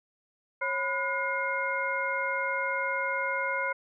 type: tone cluster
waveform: sine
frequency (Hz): 545 / 995 / 1446 / 2131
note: C#5 / B5 / F#6 / C7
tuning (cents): -29 / +13 / -40 / +31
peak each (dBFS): -34 / -33 / -32 / -32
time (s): 0.61-3.73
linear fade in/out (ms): 10
effects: none